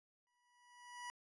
25% pulse tone with exponential growth, 974 Hz, B5, 24 cents flat, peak -40 dBFS, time 0.27-1.1 s, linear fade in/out 0 ms, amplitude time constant 180 ms, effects resampled to 24000 Hz

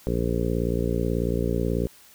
harmonic tone, 58.27 Hz, A#1, in tune, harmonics 1 / 2 / 3 / 4 / 5 / 6 / 7 / 8 / 9, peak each -28 / -30 / -29 / -32 / -32 / -36 / -30 / -32 / -35 dBFS, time 0.07-1.87 s, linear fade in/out 0 ms, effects white hiss -52 dBFS RMS until 2.14 s

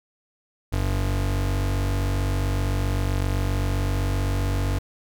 square tone pair together, 47.75 / 95.3 Hz, G1 / G2, -45 / -48 cents, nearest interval octave, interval 1197 cents, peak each -25 dBFS, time 0.72-4.79 s, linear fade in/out 10 ms, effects none

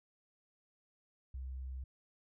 sine tone, 65 Hz, C2, 11 cents flat, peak -40 dBFS, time 1.34-1.84 s, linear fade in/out 5 ms, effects none

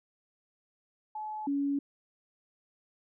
sine tone pair in turn, 857 / 281.6 Hz, A5 / C#4, -46 / +27 cents, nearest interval octave + perfect fifth, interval 1927 cents, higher first, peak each -35 / -27 dBFS, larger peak second, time 1.15-1.47 / 1.47-1.79 s, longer neither, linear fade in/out 5 ms, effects none

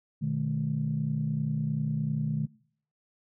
sine tone cluster, 121.9 / 151.9 / 214.8 Hz, B2 / D#3 / A3, -22 / -41 / -41 cents, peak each -34 / -28 / -32 dBFS, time 0.21-2.47 s, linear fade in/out 20 ms, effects noise-tail reverb RT60 0.6 s tail -24 dB re dry + tanh soft clip ceiling -17 dBFS

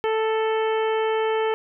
harmonic tone, 440.5 Hz, A4, 2 cents sharp, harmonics 1 / 2 / 3 / 4 / 5 / 6 / 7, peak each -21 / -27 / -33 / -35 / -36 / -40 / -38 dBFS, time 0.04-1.54 s, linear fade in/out 0 ms, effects none

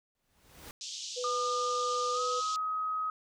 pink noise with exponential growth, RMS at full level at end -44 dBFS, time 0.15-0.71 s, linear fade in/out 1 ms, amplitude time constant 120 ms
white band-pass noise, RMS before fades -41 dBFS, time 0.81-2.56 s, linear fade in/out 0 ms, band 3000 to 6900 Hz, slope 48 dB/octave
sine tone, 496 Hz, B4, 7 cents sharp, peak -34 dBFS, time 1.16-2.41 s, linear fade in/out 20 ms
sine tone with pitch glide, 1212 to 1264.9 Hz, D#6 to D#6, -46 to +28 cents, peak -30 dBFS, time 1.24-3.1 s, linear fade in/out 2 ms, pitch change +74 cents, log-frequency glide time 2.13-2.2 s
effects none

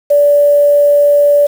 sine tone with quantisation, 579 Hz, D5, 25 cents flat, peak -5 dBFS, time 0.1-1.47 s, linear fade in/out 10 ms, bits 5, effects none

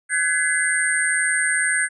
sine tone cluster, 1517 / 1679 / 2028 / 8480 / 8790 Hz, F#6 / G#6 / B6 / C9 / C#9, +43 / +18 / +45 / +22 / -16 cents, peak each -23 / -22 / -26 / -30 / -24 dBFS, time 0.09-1.89 s, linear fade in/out 50 ms, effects none

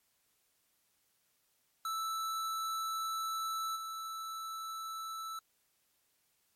square tone with level steps, 1318.5 Hz, E6, in tune, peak -35 / -40 dBFS, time 1.85-5.39 s, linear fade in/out 2 ms, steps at 3.75 s, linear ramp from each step 20 ms, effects white hiss -75 dBFS RMS until 6.55 s + MP3 64 kbps

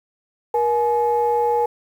sine tone pair together, 475.4 / 847 Hz, A#4 / G#5, +34 / +34 cents, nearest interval minor seventh, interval 1000 cents, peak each -18 dBFS, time 0.54-1.66 s, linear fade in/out 5 ms, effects tanh soft clip ceiling -9 dBFS + 8-bit

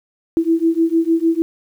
sine beating tone pair, 326.2 / 332.8 Hz, E4 / E4, -18 / +17 cents, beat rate 6.6 Hz, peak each -16 dBFS, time 0.37-1.42 s, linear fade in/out 0 ms, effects 8-bit

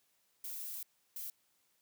violet noise bursts at uneven times, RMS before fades -43 dBFS, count 2, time 0.44-0.83 / 1.16-1.3 s, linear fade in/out 2 ms, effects white hiss -75 dBFS RMS until 1.81 s + high-pass 80 Hz 12 dB/octave

